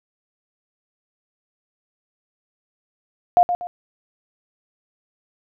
sine tone with echo, 708 Hz, F5, 23 cents sharp, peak -9 dBFS, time 3.37-3.43 s, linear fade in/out 0 ms, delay 120 ms, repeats 2, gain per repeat -9 dB, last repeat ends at 3.67 s, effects none

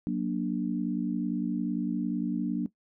sine chord, Gb augmented, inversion none, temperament equal with one note detuned, 185 / 236.1 / 293.7 Hz, Gb3 / Bb3 / D4, 0 / +22 / 0 cents, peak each -31 dBFS, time 0.07-2.66 s, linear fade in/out 0 ms, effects noise-tail reverb RT60 0.1 s tail -17 dB re dry

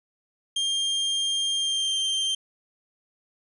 40% pulse tone with pitch glide, 3200 to 3156 Hz, G7 to G7, +35 to +11 cents, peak -22 dBFS, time 0.56-2.35 s, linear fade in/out 5 ms, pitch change -24 cents, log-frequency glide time 1.56-1.97 s, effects resampled to 24000 Hz + 10-bit

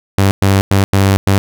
sawtooth tone bursts at uneven times, 97.8 Hz, G2, 4 cents flat, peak -4 dBFS, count 5, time 0.18-0.31 / 0.42-0.61 / 0.71-0.84 / 0.93-1.17 / 1.27-1.38 s, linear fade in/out 0 ms, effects none

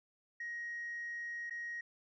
sine tone with dropouts, 1884 Hz, A#6, 18 cents sharp, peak -38 dBFS, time 0.4-1.81 s, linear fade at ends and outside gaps 5 ms, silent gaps 1.498-1.507 s, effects tanh soft clip ceiling -36 dBFS

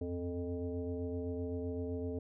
sine tone with frequency modulation, 261.6 Hz, C4, in tune, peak -35 dBFS, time 0.01-2.19 s, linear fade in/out 5 ms, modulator 177 Hz, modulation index 1.4, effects none

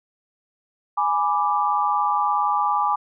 sine chord, G# diminished, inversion none, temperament equal, 830.6 / 987.8 / 1174.7 Hz, G#5 / B5 / D6, 0 / 0 / 0 cents, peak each -22 / -24 / -22 dBFS, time 0.97-2.96 s, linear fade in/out 10 ms, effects none

